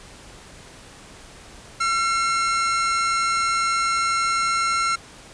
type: tone pair together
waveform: 45% pulse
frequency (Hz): 1358 / 2156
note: F6 / C#7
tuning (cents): -49 / -49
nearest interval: minor sixth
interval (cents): 800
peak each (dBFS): -20 / -28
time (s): 1.8-4.96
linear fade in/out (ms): 10
effects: pink hiss -44 dBFS RMS until 5.33 s + resampled to 22050 Hz